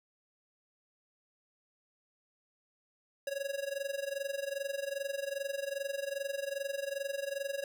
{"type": "tone with amplitude modulation", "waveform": "square", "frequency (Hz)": 554.4, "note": "C#5", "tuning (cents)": 0, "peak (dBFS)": -32, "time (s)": [3.27, 7.64], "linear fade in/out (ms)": 2, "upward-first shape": "sine", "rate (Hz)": 22.5, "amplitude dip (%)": 85, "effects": []}